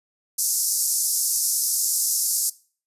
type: band-pass noise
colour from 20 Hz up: white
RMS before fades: -23 dBFS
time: 0.38-2.5 s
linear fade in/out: 10 ms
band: 5100 to 13000 Hz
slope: 48 dB/octave
effects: noise-tail reverb RT60 0.4 s tail -20 dB re dry + resampled to 32000 Hz